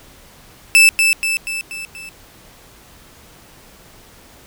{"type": "tone with echo", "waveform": "40% pulse", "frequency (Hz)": 2637, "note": "E7", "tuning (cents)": 0, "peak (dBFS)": -5, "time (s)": [0.75, 0.89], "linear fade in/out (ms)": 0, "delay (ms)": 240, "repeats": 5, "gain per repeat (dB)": -5, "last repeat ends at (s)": 2.09, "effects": ["pink hiss -45 dBFS RMS until 4.46 s"]}